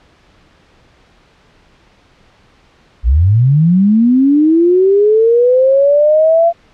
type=linear sweep; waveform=sine; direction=up; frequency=51.9 to 686 Hz; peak=-6 dBFS; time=3.03-6.53 s; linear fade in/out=50 ms; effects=pink hiss -49 dBFS RMS until 6.73 s + low-pass 4000 Hz 12 dB/octave